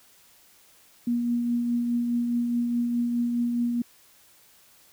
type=tone with tremolo; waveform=sine; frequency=238.8 Hz; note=A#3; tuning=42 cents sharp; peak=-21 dBFS; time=1.07-3.82 s; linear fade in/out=5 ms; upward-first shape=triangle; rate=4.8 Hz; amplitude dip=35%; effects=white hiss -57 dBFS RMS until 4.92 s